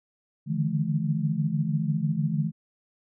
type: tone cluster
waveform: sine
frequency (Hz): 146.3 / 152.5 / 166.4 / 214.2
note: D3 / D#3 / E3 / A3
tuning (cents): -6 / -34 / +17 / -46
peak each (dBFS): -29 / -29 / -28 / -30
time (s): 0.46-2.52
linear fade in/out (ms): 50
effects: none